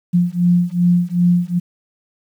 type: beating tone pair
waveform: sine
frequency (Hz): 174.61 / 177.21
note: F3 / F3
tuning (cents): 0 / +26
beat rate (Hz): 2.6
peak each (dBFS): -15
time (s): 0.13-1.6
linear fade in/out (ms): 20
effects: 8-bit